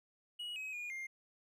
triangle tone with pitch steps, 2908 / 2544 / 2436 / 2114 Hz, F#7 / D#7 / D#7 / C7, -31 / +38 / -37 / +17 cents, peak -39 dBFS, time 0.39-1.07 s, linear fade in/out 10 ms, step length 170 ms, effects none

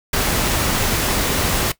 pink noise, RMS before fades -19 dBFS, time 0.13-1.72 s, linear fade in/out 5 ms, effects noise-tail reverb RT60 0.1 s tail -17 dB re dry

